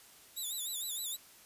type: tone with vibrato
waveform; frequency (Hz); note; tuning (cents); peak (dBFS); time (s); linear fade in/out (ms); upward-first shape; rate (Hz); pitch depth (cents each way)
5% pulse; 3700; A#7; -14; -29; 0.36-1.17; 20; sine; 6.5; 130
effects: white hiss -58 dBFS RMS until 1.45 s + resampled to 32000 Hz